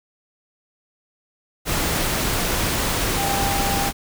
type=tone in noise; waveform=sine; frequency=794 Hz; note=G5; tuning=22 cents sharp; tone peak=-24 dBFS; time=3.15-3.92 s; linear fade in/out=50 ms; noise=pink; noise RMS=-22 dBFS; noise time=1.65-3.93 s; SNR=-5 dB; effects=none